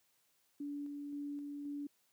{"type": "tone with tremolo", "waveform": "sine", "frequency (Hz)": 287.8, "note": "D4", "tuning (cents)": -35, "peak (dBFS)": -39, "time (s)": [0.6, 1.87], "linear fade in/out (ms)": 5, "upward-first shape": "square", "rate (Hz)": 1.9, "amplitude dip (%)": 25, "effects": ["white hiss -75 dBFS RMS until 2.12 s", "high-pass 80 Hz 12 dB/octave"]}